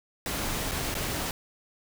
pink noise with dropouts, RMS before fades -31 dBFS, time 0.26-1.31 s, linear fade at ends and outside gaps 1 ms, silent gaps 0.712-0.717 / 0.942-0.951 s, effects none

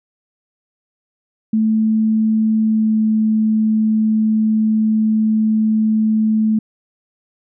sine tone with pitch glide, 219.1 to 217.8 Hz, A3 to A3, -7 to -17 cents, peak -12 dBFS, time 1.53-6.59 s, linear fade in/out 5 ms, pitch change -10 cents, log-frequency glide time 2.61-3 s, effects none

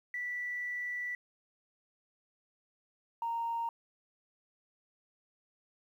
sine tone pair in turn, 1964 / 926.9 Hz, B6 / A#5, -10 / -10 cents, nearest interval octave + minor second, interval 1300 cents, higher first, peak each -34 / -31 dBFS, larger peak second, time 0.14-1.15 / 3.22-3.69 s, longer first, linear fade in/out 2 ms, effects tanh soft clip ceiling -27 dBFS + 11-bit

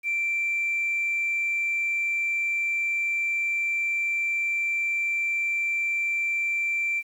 sine tone, 2349 Hz, D7, in tune, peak -22 dBFS, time 0.03-7.03 s, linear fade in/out 50 ms, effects tanh soft clip ceiling -20 dBFS + 9-bit

